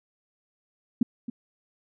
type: tone with echo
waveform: sine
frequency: 237.6 Hz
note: A#3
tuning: 33 cents sharp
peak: -16 dBFS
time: 1.01-1.03 s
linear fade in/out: 5 ms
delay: 270 ms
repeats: 1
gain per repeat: -13 dB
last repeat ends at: 1.3 s
effects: none